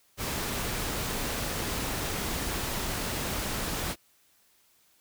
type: noise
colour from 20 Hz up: pink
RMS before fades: -32 dBFS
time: 0.17-3.96 s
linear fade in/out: 50 ms
effects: white hiss -65 dBFS RMS until 5 s